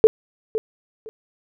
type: tone with echo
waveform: sine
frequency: 440 Hz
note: A4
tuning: in tune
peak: -5 dBFS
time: 0.04-0.07 s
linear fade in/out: 0 ms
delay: 510 ms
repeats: 2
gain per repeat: -14 dB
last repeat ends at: 1.09 s
effects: none